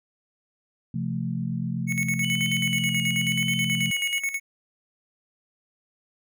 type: chord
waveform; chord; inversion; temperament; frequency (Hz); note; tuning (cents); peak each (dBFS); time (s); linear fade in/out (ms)
sine; F major; second; equal with one note detuned; 130.81 / 171.61 / 220; C3 / F3 / A3; 0 / -30 / 0; -30 / -29 / -31; 0.94-3.91; 5
type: tone with tremolo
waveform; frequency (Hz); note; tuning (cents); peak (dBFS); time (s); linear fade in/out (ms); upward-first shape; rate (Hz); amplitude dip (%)
square; 2206; C#7; -9; -24; 1.87-4.4; 50; square; 9.3; 70
type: tone with vibrato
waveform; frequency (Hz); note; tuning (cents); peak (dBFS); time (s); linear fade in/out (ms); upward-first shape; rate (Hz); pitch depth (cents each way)
triangle; 2960; F#7; 0; -27; 2.23-4.2; 10; triangle; 0.95; 48
effects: none